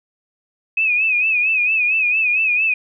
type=tone with vibrato; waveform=sine; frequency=2535 Hz; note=D#7; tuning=32 cents sharp; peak=-14 dBFS; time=0.77-2.74 s; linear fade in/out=5 ms; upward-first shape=sine; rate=4.4 Hz; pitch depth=82 cents each way; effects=none